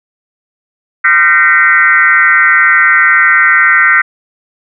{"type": "tone with frequency modulation", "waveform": "sine", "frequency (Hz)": 1700, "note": "G#6", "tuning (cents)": 40, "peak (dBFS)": -4, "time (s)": [1.04, 4.02], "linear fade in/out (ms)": 10, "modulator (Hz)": 162, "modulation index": 2.4, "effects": []}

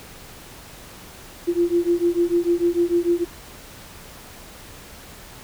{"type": "beating tone pair", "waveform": "sine", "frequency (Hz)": [342.2, 348.9], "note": ["F4", "F4"], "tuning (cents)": [-35, -2], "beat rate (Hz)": 6.7, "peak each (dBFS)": -20, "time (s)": [1.47, 3.25], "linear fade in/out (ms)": 20, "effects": ["pink hiss -42 dBFS RMS until 5.43 s"]}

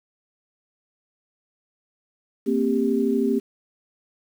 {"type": "tone cluster", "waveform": "sine", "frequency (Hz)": [230.2, 263, 396.3], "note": ["A#3", "C4", "G4"], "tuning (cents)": [-22, 9, 19], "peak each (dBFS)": -23, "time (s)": [2.46, 3.4], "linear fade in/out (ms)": 20, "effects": ["8-bit"]}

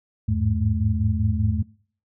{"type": "tone cluster", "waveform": "sine", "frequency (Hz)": [81.9, 102.4, 107.5, 215.6], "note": ["E2", "G#2", "A2", "A3"], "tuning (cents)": [-11, -24, -40, -35], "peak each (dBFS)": [-24, -23, -26, -26], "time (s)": [0.28, 1.63], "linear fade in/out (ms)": 10, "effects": ["noise-tail reverb RT60 0.5 s tail -23 dB re dry"]}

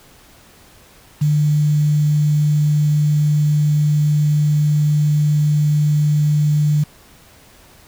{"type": "tone with quantisation", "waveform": "sine", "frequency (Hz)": 149.4, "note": "D3", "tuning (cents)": 30, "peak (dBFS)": -12, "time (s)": [1.21, 6.84], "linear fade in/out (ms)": 10, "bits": 6, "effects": ["pink hiss -47 dBFS RMS until 7.87 s"]}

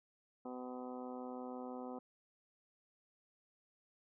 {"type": "harmonic tone", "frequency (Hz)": 126, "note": "B2", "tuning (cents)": 35, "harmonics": [2, 3, 4, 5, 6, 7, 8, 9, 10], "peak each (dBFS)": [-46, -53, -49, -59, -51, -61, -56, -66, -59], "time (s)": [0.45, 1.99], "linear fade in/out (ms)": 5, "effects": []}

